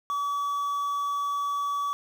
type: tone with quantisation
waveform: triangle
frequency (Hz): 1142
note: D6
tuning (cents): -49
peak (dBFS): -24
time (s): 0.1-1.93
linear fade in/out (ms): 0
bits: 8
effects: none